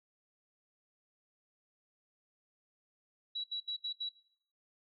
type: tone bursts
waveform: sine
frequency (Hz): 3907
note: B7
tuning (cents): -19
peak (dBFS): -35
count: 5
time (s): 3.35-4.093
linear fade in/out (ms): 10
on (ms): 91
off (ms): 72
effects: noise-tail reverb RT60 0.6 s tail -18 dB re dry

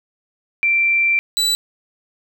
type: tone pair in turn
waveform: sine / 35% pulse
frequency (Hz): 2352 / 3956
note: D7 / B7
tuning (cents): +2 / +2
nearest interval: major sixth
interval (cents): 900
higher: second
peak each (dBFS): -13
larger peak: neither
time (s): 0.63-1.19 / 1.37-1.55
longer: first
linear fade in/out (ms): 0
effects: none

